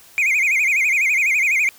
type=tone with vibrato; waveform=triangle; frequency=2285 Hz; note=D7; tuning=48 cents flat; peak=-13 dBFS; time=0.18-1.69 s; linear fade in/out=0 ms; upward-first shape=sine; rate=12 Hz; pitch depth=170 cents each way; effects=white hiss -47 dBFS RMS until 1.78 s